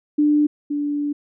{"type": "tone pair in turn", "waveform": "sine", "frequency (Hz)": [297, 291.2], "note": ["D4", "D4"], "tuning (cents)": [20, -15], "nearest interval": "unison", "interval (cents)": 35, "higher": "first", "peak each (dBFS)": [-13, -20], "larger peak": "first", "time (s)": [[0.18, 0.47], [0.7, 1.13]], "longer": "second", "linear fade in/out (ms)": 10, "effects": []}